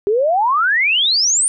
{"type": "exponential sweep", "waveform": "sine", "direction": "up", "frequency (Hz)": [392, 9350], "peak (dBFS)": -12, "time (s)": [0.07, 1.48], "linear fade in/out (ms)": 0, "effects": []}